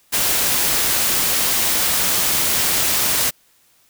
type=noise; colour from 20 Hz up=white; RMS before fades=-18 dBFS; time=0.12-3.31 s; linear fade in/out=20 ms; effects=white hiss -57 dBFS RMS until 3.89 s